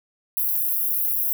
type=high-pass noise; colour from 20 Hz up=white; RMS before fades=-23 dBFS; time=0.37-1.33 s; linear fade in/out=0 ms; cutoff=11000 Hz; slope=96 dB/octave; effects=none